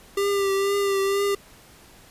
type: tone with vibrato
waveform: square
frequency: 396.4 Hz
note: G4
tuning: 19 cents sharp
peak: -21 dBFS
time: 0.17-1.35 s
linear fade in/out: 5 ms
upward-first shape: triangle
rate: 2.1 Hz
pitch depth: 33 cents each way
effects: pink hiss -50 dBFS RMS until 2.1 s + resampled to 32000 Hz